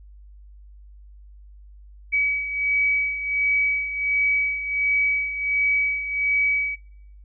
sine beating tone pair, 2275 / 2276.4 Hz, C#7 / C#7, +44 / +45 cents, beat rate 1.4 Hz, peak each -21 / -27 dBFS, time 2.12-6.76 s, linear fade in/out 20 ms, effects noise-tail reverb RT60 0.7 s tail -22 dB re dry + added 50 Hz sine -43 dBFS peak until 7.24 s

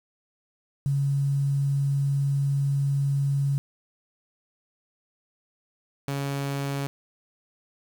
sine / sawtooth tone pair in turn, 139.6 / 139.6 Hz, C#3 / C#3, +13 / +13 cents, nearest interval unison, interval 0 cents, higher neither, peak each -21 / -23 dBFS, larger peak first, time 0.86-3.58 / 6.08-6.87 s, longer first, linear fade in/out 0 ms, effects 8-bit

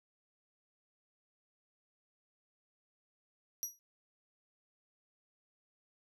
30% pulse tone with exponential decay, 5790 Hz, F#8, 38 cents flat, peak -28 dBFS, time 3.63-3.79 s, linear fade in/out 0 ms, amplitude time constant 33 ms, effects none

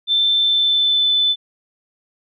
sine tone with pitch glide, 3548 to 3511 Hz, A7 to A7, +14 to -4 cents, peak -13 dBFS, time 0.07-1.36 s, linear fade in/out 50 ms, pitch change -18 cents, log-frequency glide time 0.38-1.11 s, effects none

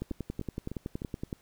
two click trains, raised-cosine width 3 ms, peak -24 / -21 dBFS, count 4 / 15, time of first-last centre 0.11-1.019 / 0.02-1.328 s, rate 3.3 / 10.7 Hz, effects pink hiss -64 dBFS RMS until 1.41 s

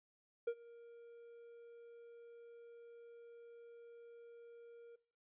triangle tone with ADSR envelope, 469.1 Hz, A#4, 11 cents sharp, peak -31 dBFS, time 0.47-4.96 s, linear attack 8 ms, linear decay 62 ms, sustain -21 dB, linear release 9 ms, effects noise-tail reverb RT60 0.5 s tail -22 dB re dry + resampled to 8000 Hz

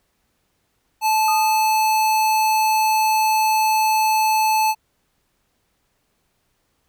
square tone, 870 Hz, A5, 20 cents flat, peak -16 dBFS, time 1.01-4.75 s, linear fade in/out 50 ms
sine tone with exponential decay, 1235 Hz, D#6, 13 cents flat, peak -23 dBFS, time 1.28-1.97 s, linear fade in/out 2 ms, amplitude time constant 150 ms
effects pink hiss -68 dBFS RMS until 6.88 s

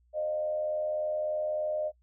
sine tone with frequency modulation, 612 Hz, D#5, 29 cents flat, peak -28 dBFS, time 0.13-1.92 s, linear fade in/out 50 ms, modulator 83.4 Hz, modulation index 0.39, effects noise-tail reverb RT60 0.1 s tail -22 dB re dry + added 60 Hz sine -63 dBFS peak until 2.02 s

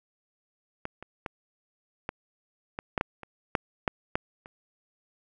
clicks, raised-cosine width 0.5 ms, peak -18 / -26 / -18 / -16 / -18 / -11 / -10 / -26 / -8 / -9 / -10 / -29 dBFS, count 12, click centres 0.854 / 1.026 / 1.262 / 2.091 / 2.789 / 2.978 / 3.011 / 3.233 / 3.552 / 3.878 / 4.155 / 4.459 s, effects none

